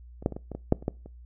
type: clicks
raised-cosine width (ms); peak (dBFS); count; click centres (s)
2; -28 / -10 / -23 / -22 / -23 / -21 / -6 / -29 / -13 / -30; 10; 0.225 / 0.261 / 0.323 / 0.365 / 0.517 / 0.55 / 0.724 / 0.825 / 0.881 / 1.06
effects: noise-tail reverb RT60 0.3 s tail -23 dB re dry + added 60 Hz sine -45 dBFS peak until 1.25 s